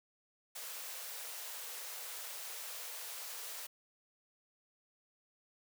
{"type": "high-pass noise", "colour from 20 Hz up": "white", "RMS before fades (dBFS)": -45, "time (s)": [0.55, 3.67], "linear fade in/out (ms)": 10, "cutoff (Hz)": 430, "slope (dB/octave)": 96, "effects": []}